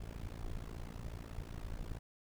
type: noise with amplitude modulation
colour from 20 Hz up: brown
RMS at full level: -40 dBFS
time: 0-1.99 s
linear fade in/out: 10 ms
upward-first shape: sine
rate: 56.5 Hz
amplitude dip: 95%
effects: none

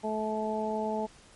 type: harmonic tone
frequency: 216.5 Hz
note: A3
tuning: 28 cents flat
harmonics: 1 / 2 / 3 / 4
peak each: -34 / -34 / -34 / -34 dBFS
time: 0.03-1.07 s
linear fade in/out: 20 ms
effects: pink hiss -56 dBFS RMS until 1.35 s + MP3 48 kbps

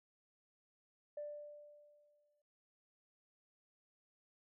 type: tone with exponential decay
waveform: sine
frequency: 590 Hz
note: D5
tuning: 8 cents sharp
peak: -40 dBFS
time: 1.17-2.42 s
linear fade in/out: 5 ms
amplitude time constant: 270 ms
effects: tanh soft clip ceiling -36 dBFS

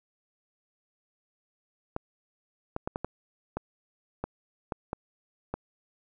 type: clicks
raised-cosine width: 1 ms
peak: -17 dBFS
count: 10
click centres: 1.964 / 2.764 / 2.875 / 2.959 / 3.046 / 3.57 / 4.24 / 4.722 / 4.931 / 5.54 s
effects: none

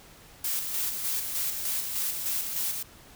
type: noise with tremolo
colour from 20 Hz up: blue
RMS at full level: -29 dBFS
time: 0.44-2.83 s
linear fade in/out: 5 ms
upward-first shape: square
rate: 3.3 Hz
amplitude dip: 40%
effects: pink hiss -52 dBFS RMS until 3.15 s

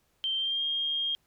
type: tone with pitch glide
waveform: sine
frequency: 3136 to 3226 Hz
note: G7 to G7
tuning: 0 to +49 cents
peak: -27 dBFS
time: 0.24-1.15 s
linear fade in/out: 0 ms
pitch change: +49 cents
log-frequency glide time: 0.36-0.63 s
effects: pink hiss -71 dBFS RMS until 1.26 s

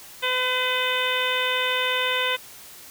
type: harmonic tone with a mistuned harmonic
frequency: 506 Hz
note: B4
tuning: 42 cents sharp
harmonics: 1 / 2 / 3 / 4 / 5 / 6 / 7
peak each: -29 / -29 / -29 / -29 / -29 / -29 / -29 dBFS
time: 0.22-2.37 s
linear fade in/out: 20 ms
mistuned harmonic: 7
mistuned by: +16 cents
effects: white hiss -44 dBFS RMS until 2.9 s

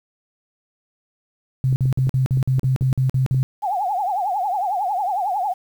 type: tone bursts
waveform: sine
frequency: 130.81 Hz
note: C3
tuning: in tune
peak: -15 dBFS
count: 11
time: 1.64-3.43 s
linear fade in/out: 0 ms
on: 120 ms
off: 47 ms
type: clicks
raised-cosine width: 3 ms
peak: -19 dBFS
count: 10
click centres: 1.727 / 1.856 / 1.988 / 2.071 / 2.373 / 2.584 / 2.633 / 2.822 / 2.926 / 3.345 s
type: tone with vibrato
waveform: sine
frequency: 776 Hz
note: G5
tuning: 18 cents flat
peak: -19 dBFS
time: 3.62-5.54 s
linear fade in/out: 20 ms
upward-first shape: triangle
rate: 11 Hz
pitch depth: 200 cents each way
effects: 8-bit

